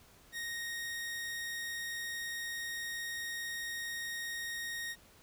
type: tone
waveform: sawtooth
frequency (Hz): 1864.7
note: A#6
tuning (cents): 0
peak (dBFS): -34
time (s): 0.32-4.96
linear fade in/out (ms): 50
effects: pink hiss -61 dBFS RMS until 5.22 s